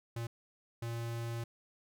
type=tone bursts at uneven times; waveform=square; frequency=116.54 Hz; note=A#2; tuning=in tune; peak=-37 dBFS; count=2; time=0.16-0.27 / 0.82-1.44 s; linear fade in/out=5 ms; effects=none